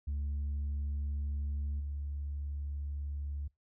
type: tone with level steps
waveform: sine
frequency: 71.8 Hz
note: D2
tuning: 39 cents flat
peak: -30 / -34 dBFS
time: 0.07-3.48 s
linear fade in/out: 10 ms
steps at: 1.79 s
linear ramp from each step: 20 ms
effects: noise-tail reverb RT60 0.2 s tail -26 dB re dry + tanh soft clip ceiling -31 dBFS